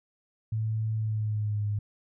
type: tone with pitch glide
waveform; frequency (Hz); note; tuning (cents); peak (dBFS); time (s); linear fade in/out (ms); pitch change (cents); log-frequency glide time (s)
sine; 110 to 103.83; A2 to G#2; 0 to 0; -26; 0.52-1.79; 5; -100; 0.95-1.65
effects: none

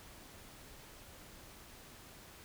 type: silence
effects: pink hiss -55 dBFS RMS until 2.44 s

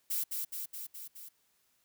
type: noise with echo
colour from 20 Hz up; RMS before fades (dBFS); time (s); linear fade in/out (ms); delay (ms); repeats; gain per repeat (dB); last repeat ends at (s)
violet; -33; 0.1-0.24; 10; 210; 5; -3; 1.29
effects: white hiss -73 dBFS RMS until 1.84 s

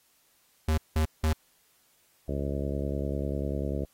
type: tone bursts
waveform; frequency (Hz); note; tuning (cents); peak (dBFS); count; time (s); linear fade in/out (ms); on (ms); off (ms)
square; 78.3; D#2; +11; -23; 3; 0.68-1.331; 5; 97; 180
type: harmonic tone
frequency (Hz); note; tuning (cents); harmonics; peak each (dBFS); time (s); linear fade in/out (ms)
70.1; C#2; +20; 1 / 2 / 3 / 4 / 5 / 6 / 7 / 8 / 9; -32 / -35 / -37 / -38 / -39 / -40 / -40 / -41 / -42; 2.28-3.85; 5
effects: white hiss -66 dBFS RMS until 3.93 s + AAC 48 kbps

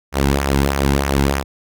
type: tone with flanger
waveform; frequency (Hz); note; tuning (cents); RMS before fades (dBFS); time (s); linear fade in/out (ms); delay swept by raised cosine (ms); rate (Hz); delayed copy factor
sawtooth; 69.3; C#2; 0; -17; 0.12-1.44; 50; 0.23 to 1.73; 3.2; -0.6
effects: none

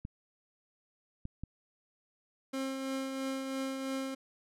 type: clicks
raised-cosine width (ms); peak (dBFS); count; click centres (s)
5; -27; 3; 0.051 / 1.254 / 1.436
type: tone with tremolo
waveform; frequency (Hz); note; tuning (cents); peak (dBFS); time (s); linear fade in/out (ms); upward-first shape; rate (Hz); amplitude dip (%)
30% pulse; 267.1; C4; +36; -30; 2.53-4.15; 10; triangle; 3; 40
effects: low-pass 12000 Hz 12 dB/octave

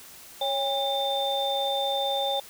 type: tone cluster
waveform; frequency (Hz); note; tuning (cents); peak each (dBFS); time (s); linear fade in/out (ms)
sine; 553 / 807 / 3582; C#5 / G#5 / A7; -4 / -50 / +30; -28; 0.41-2.4; 5
effects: tanh soft clip ceiling -16 dBFS + white hiss -47 dBFS RMS until 2.49 s

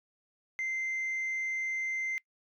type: tone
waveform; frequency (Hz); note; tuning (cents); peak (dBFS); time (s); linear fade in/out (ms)
sine; 2081; C7; -10; -29; 0.59-2.18; 0
effects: noise-tail reverb RT60 0.1 s tail -25 dB re dry + tanh soft clip ceiling -29 dBFS

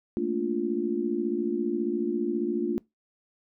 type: chord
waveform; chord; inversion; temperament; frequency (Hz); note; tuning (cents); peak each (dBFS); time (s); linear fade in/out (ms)
sine; Bb major seventh; third; just; 218.5 / 233.1 / 291.4 / 349.6; A3 / Bb3 / D4 / F4; -12 / 0 / -13 / +2; -33 / -32 / -31 / -28; 0.17-2.78; 0
effects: noise-tail reverb RT60 0.2 s tail -24 dB re dry

